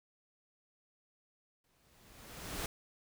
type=noise with exponential growth; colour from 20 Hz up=pink; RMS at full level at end=-37 dBFS; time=1.64-2.66 s; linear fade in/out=2 ms; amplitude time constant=220 ms; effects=none